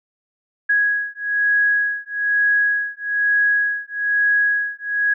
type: beating tone pair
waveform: sine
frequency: 1661.2 / 1662.3 Hz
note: G#6 / G#6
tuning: 0 / +1 cents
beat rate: 1.1 Hz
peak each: -19 dBFS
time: 0.69-5.14 s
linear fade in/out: 10 ms
effects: none